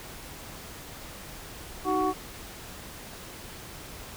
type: tone cluster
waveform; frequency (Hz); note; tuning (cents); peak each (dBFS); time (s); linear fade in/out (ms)
sine; 312.3 / 378.6 / 741 / 1120; D#4 / F#4 / F#5 / C#6; +7 / +40 / +2 / +18; -28; 1.84-2.14; 50
effects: tanh soft clip ceiling -16 dBFS + pink hiss -43 dBFS RMS until 4.16 s